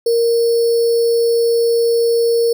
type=tone with sample-and-hold; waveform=sine; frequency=466.2 Hz; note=A#4; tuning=in tune; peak=-11 dBFS; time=0.06-2.53 s; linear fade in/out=5 ms; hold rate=4900 Hz; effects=none